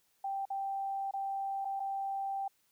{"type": "tone with dropouts", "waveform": "sine", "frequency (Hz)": 784, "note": "G5", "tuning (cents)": 0, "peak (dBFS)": -33, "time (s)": [0.24, 2.48], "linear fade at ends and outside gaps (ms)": 5, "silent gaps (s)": [[0.454, 0.502], [1.111, 1.136], [1.648, 1.652], [1.797, 1.801]], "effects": ["white hiss -73 dBFS RMS until 2.71 s"]}